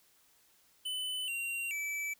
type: tone with pitch steps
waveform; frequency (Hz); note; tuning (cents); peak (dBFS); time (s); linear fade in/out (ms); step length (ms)
square; 3013 / 2757 / 2308; F#7 / F7 / D7; +31 / -23 / -31; -35; 0.85-2.14; 10; 430
effects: white hiss -67 dBFS RMS until 2.19 s